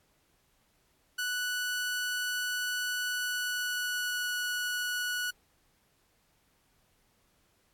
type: tone with pitch glide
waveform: sawtooth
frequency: 1480 to 1469.8 Hz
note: F#6 to F#6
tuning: 0 to -12 cents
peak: -27 dBFS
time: 1.18-5.31 s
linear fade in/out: 10 ms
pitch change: -12 cents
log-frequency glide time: 3.05-4.33 s
effects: pink hiss -70 dBFS RMS until 7.73 s + AAC 64 kbps